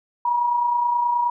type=tone pair together; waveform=sine; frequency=932.3 / 961.8 Hz; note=A#5 / B5; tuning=0 / -46 cents; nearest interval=minor second; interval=54 cents; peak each=-29 / -18 dBFS; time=0.25-1.3 s; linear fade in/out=5 ms; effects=none